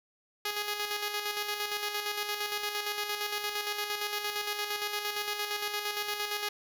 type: tone with tremolo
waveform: 5% pulse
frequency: 415.3 Hz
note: G#4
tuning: in tune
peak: -19 dBFS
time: 0.45-6.49 s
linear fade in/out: 5 ms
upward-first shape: square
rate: 8.7 Hz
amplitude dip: 45%
effects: none